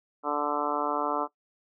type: harmonic tone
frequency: 146.83 Hz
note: D3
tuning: in tune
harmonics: 2 / 3 / 4 / 5 / 6 / 7 / 8 / 9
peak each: -34 / -34 / -34 / -34 / -34 / -34 / -34 / -34 dBFS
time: 0.23-1.28 s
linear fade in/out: 50 ms
effects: noise-tail reverb RT60 0.1 s tail -17 dB re dry